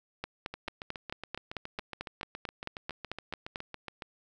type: two click trains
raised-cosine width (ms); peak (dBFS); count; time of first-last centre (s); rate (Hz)
0.3; -19 / -23; 16 / 26; 0.24-3.559 / 0.54-4.022; 4.52 / 7.18
effects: none